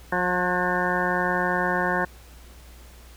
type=harmonic tone with a mistuned harmonic; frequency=179.4 Hz; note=F3; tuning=47 cents sharp; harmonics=1 / 2 / 3 / 4 / 5 / 6 / 8 / 9 / 10; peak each=-30 / -30 / -30 / -30 / -30 / -30 / -30 / -30 / -30 dBFS; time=0.12-2.05 s; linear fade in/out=5 ms; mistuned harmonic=8; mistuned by=+37 cents; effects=added 60 Hz sine -45 dBFS peak until 3.16 s + pink hiss -51 dBFS RMS until 3.16 s